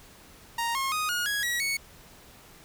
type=tone with pitch steps; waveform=sawtooth; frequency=932.3 / 1077.1 / 1244.5 / 1437.8 / 1661.2 / 1919.2 / 2217 Hz; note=A#5 / C6 / D#6 / F6 / G#6 / A#6 / C#7; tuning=0 / +50 / 0 / +50 / 0 / +50 / 0 cents; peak=-23 dBFS; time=0.58-1.77 s; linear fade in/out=5 ms; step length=170 ms; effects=pink hiss -52 dBFS RMS until 2.64 s